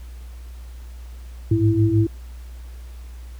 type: tone cluster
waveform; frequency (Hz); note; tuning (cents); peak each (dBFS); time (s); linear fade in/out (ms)
sine; 103.3 / 109.6 / 330.4; G#2 / A2 / E4; -9 / -6 / +4; -19; 1.51-2.07; 5
effects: added 60 Hz sine -34 dBFS peak until 3.39 s + pink hiss -52 dBFS RMS until 3.39 s